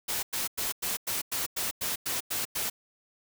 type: noise bursts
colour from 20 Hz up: white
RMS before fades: -31 dBFS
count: 11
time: 0.08-2.7 s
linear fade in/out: 10 ms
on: 150 ms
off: 97 ms
effects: none